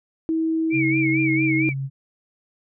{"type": "tone with pitch glide", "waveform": "sine", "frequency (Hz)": [322.6, 318], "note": ["E4", "D#4"], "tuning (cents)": [-37, 38], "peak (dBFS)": -19, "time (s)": [0.29, 1.69], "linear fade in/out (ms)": 0, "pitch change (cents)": -25, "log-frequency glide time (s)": [0.64, 1.58]}
{"type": "tone with vibrato", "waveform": "sine", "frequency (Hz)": 2266, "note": "C#7", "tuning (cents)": 37, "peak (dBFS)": -22, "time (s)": [0.7, 1.74], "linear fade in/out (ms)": 50, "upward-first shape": "sine", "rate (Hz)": 4.4, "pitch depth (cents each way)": 97}
{"type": "tone", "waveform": "sine", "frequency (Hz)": 135.9, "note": "C#3", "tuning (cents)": -34, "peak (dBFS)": -24, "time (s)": [0.72, 1.9], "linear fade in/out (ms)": 50}
{"effects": []}